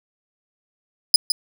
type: tone with echo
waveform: 35% pulse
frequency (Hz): 4996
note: D#8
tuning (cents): +6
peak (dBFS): -6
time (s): 1.14-1.16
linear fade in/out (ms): 2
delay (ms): 160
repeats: 1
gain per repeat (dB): -9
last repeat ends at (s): 1.32
effects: none